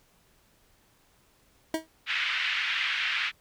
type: tone with exponential decay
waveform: 25% pulse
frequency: 320 Hz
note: D#4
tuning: 49 cents sharp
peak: -19 dBFS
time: 1.74-1.87 s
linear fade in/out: 2 ms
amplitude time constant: 27 ms
type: band-pass noise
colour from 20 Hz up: pink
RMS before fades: -29 dBFS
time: 2.06-3.32 s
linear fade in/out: 50 ms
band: 1700 to 3200 Hz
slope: 24 dB/octave
effects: pink hiss -64 dBFS RMS until 3.4 s